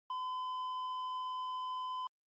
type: tone with tanh clipping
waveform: triangle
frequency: 1016 Hz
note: B5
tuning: 49 cents sharp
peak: -37 dBFS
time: 0.1-2.07 s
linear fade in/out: 2 ms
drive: 10 dB
effects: Opus 24 kbps